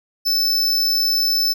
square tone, 5274 Hz, E8, in tune, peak -16 dBFS, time 0.25-1.54 s, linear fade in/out 20 ms, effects none

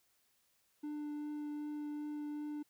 triangle tone with vibrato, 296.9 Hz, D4, 19 cents sharp, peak -37 dBFS, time 0.83-2.63 s, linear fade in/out 10 ms, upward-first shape triangle, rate 2.6 Hz, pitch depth 9 cents each way, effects white hiss -75 dBFS RMS until 2.69 s

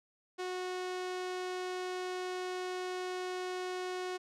sawtooth tone, 366.1 Hz, F#4, 18 cents flat, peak -32 dBFS, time 0.38-4.18 s, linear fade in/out 20 ms, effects low-pass 7000 Hz 12 dB/octave

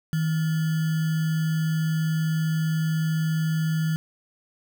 sine tone with sample-and-hold, 159.5 Hz, D#3, 43 cents sharp, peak -21 dBFS, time 0.13-3.96 s, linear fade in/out 0 ms, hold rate 1575 Hz, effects none

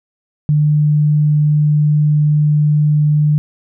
sine tone, 149.8 Hz, D3, 35 cents sharp, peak -9 dBFS, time 0.49-3.38 s, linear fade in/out 0 ms, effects none

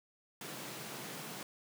pink high-pass noise, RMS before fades -45 dBFS, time 0.41-1.43 s, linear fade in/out 2 ms, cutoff 130 Hz, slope 48 dB/octave, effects none

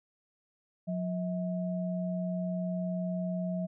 sine tone pair together, 179.73 / 641 Hz, F3 / E5, +50 / -49 cents, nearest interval octave + minor seventh, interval 2201 cents, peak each -31 / -37 dBFS, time 0.87-3.67 s, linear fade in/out 20 ms, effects none

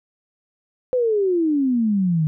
sine exponential sweep, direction down, 517 to 150.6 Hz, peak -16 dBFS, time 0.93-2.27 s, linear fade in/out 0 ms, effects none

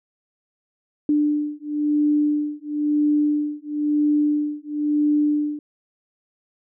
sine beating tone pair, 296.4 / 297.39 Hz, D4 / D4, +16 / +22 cents, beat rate 0.99 Hz, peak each -21 dBFS, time 1.09-5.59 s, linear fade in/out 2 ms, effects none

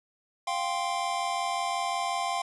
square chord, F suspended second, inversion none, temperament equal, 698.5 / 784 / 1046.5 Hz, F5 / G5 / C6, 0 / 0 / 0 cents, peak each -33 dBFS, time 0.47-2.42 s, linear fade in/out 5 ms, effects resampled to 24000 Hz + 11-bit

